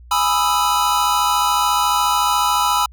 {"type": "chord", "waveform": "square", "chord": "E major seventh", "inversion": "first", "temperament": "equal", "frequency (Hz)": [830.6, 987.8, 1244.5, 1318.5], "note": ["G#5", "B5", "D#6", "E6"], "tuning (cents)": [0, 0, 0, 0], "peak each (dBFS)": [-23, -19, -24, -21], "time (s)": [0.11, 2.86], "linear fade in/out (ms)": 5, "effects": ["added 60 Hz sine -39 dBFS peak until 2.92 s"]}